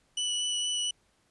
sawtooth tone with vibrato, 2960 Hz, F#7, in tune, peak -25 dBFS, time 0.17-0.91 s, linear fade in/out 5 ms, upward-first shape sine, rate 4.3 Hz, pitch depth 10 cents each way, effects pink hiss -69 dBFS RMS until 1.3 s + resampled to 24000 Hz

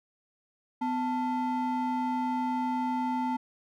triangle ring-modulated tone, 568 Hz, C#5, 42 cents sharp, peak -22 dBFS, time 0.81-3.37 s, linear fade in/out 10 ms, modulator 316 Hz, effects none

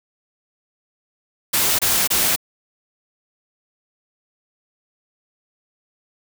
white noise bursts, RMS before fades -18 dBFS, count 3, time 1.53-2.362 s, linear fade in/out 10 ms, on 260 ms, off 26 ms, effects none

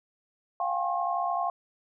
sine tone cluster, 701 / 771 / 824 / 1075 Hz, F5 / G5 / G#5 / C6, +6 / -29 / -14 / +47 cents, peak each -29 / -33 / -36 / -31 dBFS, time 0.6-1.5 s, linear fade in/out 2 ms, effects none

